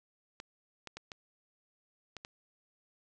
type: clicks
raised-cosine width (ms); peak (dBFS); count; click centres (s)
0.2; -26; 6; 0.401 / 0.873 / 0.97 / 1.118 / 2.167 / 2.249
effects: resampled to 16000 Hz + 9-bit